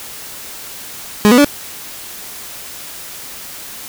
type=tone with pitch steps; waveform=30% pulse; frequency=209 / 245.7 / 288.8 Hz; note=G#3 / B3 / D4; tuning=+11 / -9 / -29 cents; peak=-3 dBFS; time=1.25-1.445 s; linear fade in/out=0 ms; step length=65 ms; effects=white hiss -31 dBFS RMS until 3.88 s